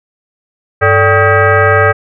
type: tone with frequency modulation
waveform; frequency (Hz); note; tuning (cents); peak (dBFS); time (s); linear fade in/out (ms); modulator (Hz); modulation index
sine; 581; D5; -19; -5; 0.81-1.93; 20; 340; 3.8
effects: none